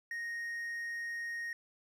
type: tone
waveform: triangle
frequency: 1864.7 Hz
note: A#6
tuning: in tune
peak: -35 dBFS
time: 0.11-1.53 s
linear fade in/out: 2 ms
effects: none